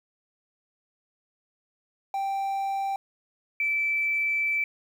triangle / sine tone pair in turn, 784 / 2321 Hz, G5 / D7, 0 / -21 cents, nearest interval octave + perfect fifth, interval 1879 cents, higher second, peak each -24 / -23 dBFS, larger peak second, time 2.14-2.96 / 3.6-4.64 s, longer second, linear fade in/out 2 ms, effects 9-bit

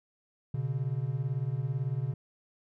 triangle beating tone pair, 123.47 / 141.47 Hz, B2 / C#3, 0 / +36 cents, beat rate 18 Hz, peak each -30 / -30 dBFS, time 0.54-2.14 s, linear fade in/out 5 ms, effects none

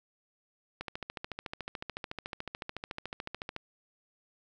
click train, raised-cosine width 0.3 ms, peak -21 dBFS, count 39, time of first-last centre 0.81-3.564 s, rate 13.8 Hz, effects none

